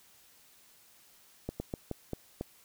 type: slowing click train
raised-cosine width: 2 ms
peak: -21 dBFS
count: 6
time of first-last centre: 1.49-2.411 s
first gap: 110 ms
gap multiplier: 1.26
effects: white hiss -61 dBFS RMS until 2.64 s